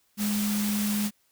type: tone in noise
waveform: sine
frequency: 207.7 Hz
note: G#3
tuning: in tune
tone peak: -25 dBFS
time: 0.17-1.11 s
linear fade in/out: 50 ms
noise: white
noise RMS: -33 dBFS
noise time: 0.17-1.11 s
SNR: +5 dB
effects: white hiss -68 dBFS RMS until 1.31 s